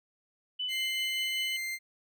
sine tone with tremolo, 2993 Hz, F#7, 19 cents sharp, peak -30 dBFS, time 0.59-1.57 s, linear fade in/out 10 ms, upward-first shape triangle, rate 5.2 Hz, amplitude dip 35%
40% pulse tone, 2093 Hz, C7, in tune, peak -32 dBFS, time 0.68-1.79 s, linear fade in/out 50 ms
effects none

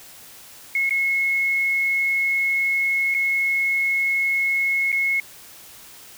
sine tone with dropouts, 2176 Hz, C#7, 33 cents flat, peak -18 dBFS, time 0.75-5.2 s, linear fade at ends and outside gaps 2 ms, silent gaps 0.894-0.907 / 3.142-3.147 / 4.919-4.926 s, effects white hiss -44 dBFS RMS until 6.17 s

